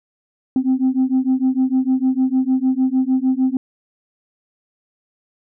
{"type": "beating tone pair", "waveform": "sine", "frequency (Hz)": [257, 263.6], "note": ["C4", "C4"], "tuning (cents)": [-31, 13], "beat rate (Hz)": 6.6, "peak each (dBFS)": -16, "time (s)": [0.56, 3.57], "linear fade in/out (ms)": 2, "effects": ["tanh soft clip ceiling -10 dBFS"]}